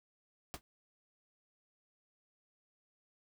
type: noise with exponential decay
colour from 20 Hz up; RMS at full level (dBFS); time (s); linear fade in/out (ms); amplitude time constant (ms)
pink; -38; 0.54-0.61; 0; 15
effects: none